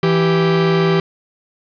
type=tone pair together; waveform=45% pulse; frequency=165.18 / 390.6 Hz; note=E3 / G4; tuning=+4 / -6 cents; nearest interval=octave + minor third; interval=1490 cents; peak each=-15 dBFS; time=0.03-1 s; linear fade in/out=2 ms; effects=resampled to 11025 Hz + 7-bit